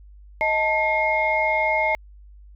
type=tone cluster; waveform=sine; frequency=628 / 883 / 2142 Hz; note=D#5 / A5 / C7; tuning=+16 / +6 / +40 cents; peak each=-23 / -23 / -21 dBFS; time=0.41-1.95 s; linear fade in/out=0 ms; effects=tanh soft clip ceiling -9 dBFS + added 50 Hz sine -43 dBFS peak until 2.55 s